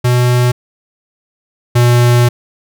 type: tone pair in turn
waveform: square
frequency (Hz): 123.3 / 121.18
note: B2 / B2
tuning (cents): -2 / -32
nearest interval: unison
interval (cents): 30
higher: first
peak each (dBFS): -9 / -7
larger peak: second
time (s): 0.04-0.52 / 1.75-2.29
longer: second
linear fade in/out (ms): 10
effects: none